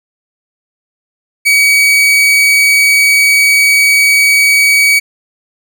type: tone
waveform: 40% pulse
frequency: 2265 Hz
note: C#7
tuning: 37 cents sharp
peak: -5 dBFS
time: 1.45-5 s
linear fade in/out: 20 ms
effects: none